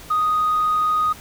sine tone, 1244.5 Hz, D#6, in tune, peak -15 dBFS, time 0.1-1.13 s, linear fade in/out 10 ms, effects tanh soft clip ceiling -13 dBFS + pink hiss -41 dBFS RMS until 1.2 s

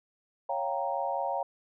sine chord, G half-diminished seventh, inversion second, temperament equal, 554.4 / 698.5 / 784 / 932.3 Hz, Db5 / F5 / G5 / Bb5, 0 / 0 / 0 / 0 cents, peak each -34 dBFS, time 0.49-1.43 s, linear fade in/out 5 ms, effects none

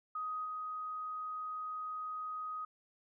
sine tone with level steps, 1253 Hz, D#6, 12 cents sharp, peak -36 / -38 dBFS, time 0.15-2.65 s, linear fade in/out 5 ms, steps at 0.44 s, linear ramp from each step 20 ms, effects none

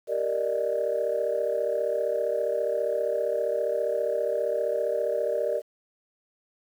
sine chord, Eb major seventh, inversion first, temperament equal, 392 / 466.2 / 587.3 / 622.3 Hz, G4 / Bb4 / D5 / Eb5, 0 / 0 / 0 / 0 cents, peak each -33 / -28 / -27 / -30 dBFS, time 0.07-5.62 s, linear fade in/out 50 ms, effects tanh soft clip ceiling -16 dBFS + 9-bit

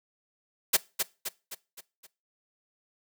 white noise with echo, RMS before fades -21 dBFS, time 0.73-0.77 s, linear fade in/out 10 ms, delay 260 ms, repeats 5, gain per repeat -6 dB, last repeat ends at 2.07 s, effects noise-tail reverb RT60 0.3 s tail -21 dB re dry + high-pass 200 Hz 12 dB/octave

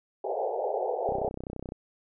pink band-pass noise, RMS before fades -30 dBFS, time 0.24-1.29 s, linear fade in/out 5 ms, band 390 to 840 Hz, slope 96 dB/octave
click train, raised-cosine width 2 ms, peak -23 dBFS, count 21, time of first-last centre 1.09-1.721 s, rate 31.7 Hz
effects none

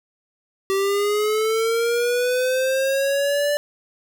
square linear sweep, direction up, 385.7 to 587.3 Hz, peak -19 dBFS, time 0.7-3.57 s, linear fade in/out 0 ms, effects none

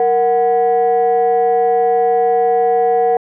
sine tone pair together, 466.2 / 740 Hz, A#4 / F#5, 0 / 0 cents, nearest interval minor sixth, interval 800 cents, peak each -12 dBFS, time 0-3.17 s, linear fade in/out 2 ms, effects tanh soft clip ceiling -6 dBFS

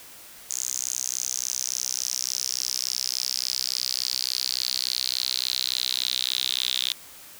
sawtooth tone with high-pass filter sweep, 63.5 Hz, B1, 49 cents sharp, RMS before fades -28 dBFS, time 0.5-6.93 s, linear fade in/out 5 ms, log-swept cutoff 6700 to 3600 Hz, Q 6.2, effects white hiss -46 dBFS RMS until 7.39 s

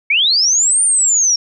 sine linear two-way sweep, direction up then down, 2163 to 9130 to 5480 Hz, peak -10 dBFS, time 0.1-1.36 s, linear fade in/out 5 ms, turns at 0.83 s, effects none

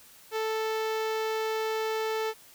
sawtooth tone with notch filter, 440 Hz, A4, in tune, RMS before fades -30 dBFS, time 0.31-2.34 s, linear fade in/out 50 ms, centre 9600 Hz, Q 0.64, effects white hiss -54 dBFS RMS until 2.54 s

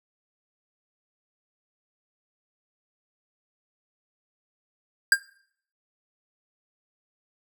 square tone with exponential decay, 1602 Hz, G6, 37 cents sharp, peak -11 dBFS, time 5.12-5.2 s, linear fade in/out 2 ms, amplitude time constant 16 ms, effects noise-tail reverb RT60 0.6 s tail -21 dB re dry

